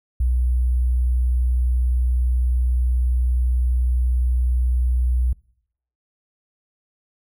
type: tone with sample-and-hold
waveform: sine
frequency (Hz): 61.74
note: B1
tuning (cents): 0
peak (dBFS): -16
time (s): 0.2-5.33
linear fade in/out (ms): 5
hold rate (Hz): 11025
effects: noise-tail reverb RT60 0.7 s tail -24 dB re dry